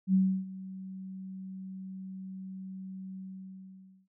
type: tone with ADSR envelope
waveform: sine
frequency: 189.4 Hz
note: F#3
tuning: 41 cents sharp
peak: -20 dBFS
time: 0.07-4.08 s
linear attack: 69 ms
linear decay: 310 ms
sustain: -19 dB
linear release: 910 ms
effects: none